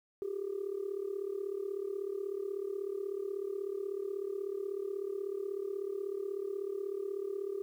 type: tone with amplitude modulation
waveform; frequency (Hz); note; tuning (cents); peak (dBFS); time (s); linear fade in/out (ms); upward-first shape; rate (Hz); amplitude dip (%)
sine; 395.6; G4; +16; -30; 0.22-7.62; 0; sine; 36.3; 85
effects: tanh soft clip ceiling -28 dBFS + 11-bit